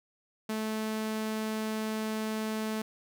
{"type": "tone", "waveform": "sawtooth", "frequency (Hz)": 217.9, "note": "A3", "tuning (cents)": -17, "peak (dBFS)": -27, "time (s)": [0.49, 2.82], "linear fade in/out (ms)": 5, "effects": []}